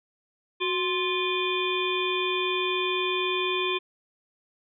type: harmonic tone with a mistuned harmonic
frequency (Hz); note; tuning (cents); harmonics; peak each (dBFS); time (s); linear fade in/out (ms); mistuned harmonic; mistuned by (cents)
349.2; F4; 0; 1 / 3 / 5 / 7 / 9 / 10; -28 / -31 / -41 / -30 / -35 / -32; 0.6-3.79; 20; 1; +94
effects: none